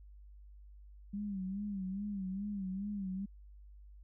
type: tone with vibrato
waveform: sine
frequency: 196.7 Hz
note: G3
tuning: 6 cents sharp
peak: -36 dBFS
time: 1.13-3.26 s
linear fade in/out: 10 ms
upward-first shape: sine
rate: 2.4 Hz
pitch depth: 97 cents each way
effects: added 50 Hz sine -52 dBFS peak until 4.03 s